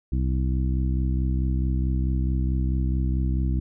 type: harmonic tone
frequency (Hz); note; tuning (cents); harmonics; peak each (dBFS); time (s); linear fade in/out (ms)
64.6; C2; -21; 1 / 2 / 3 / 4 / 5; -22 / -28 / -32 / -35 / -36; 0.12-3.6; 5
effects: none